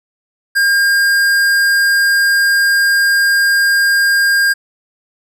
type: tone with hard clipping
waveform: sine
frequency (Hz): 1610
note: G6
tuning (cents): +46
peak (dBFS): -11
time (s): 0.55-4.54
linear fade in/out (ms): 20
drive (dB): 15
effects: none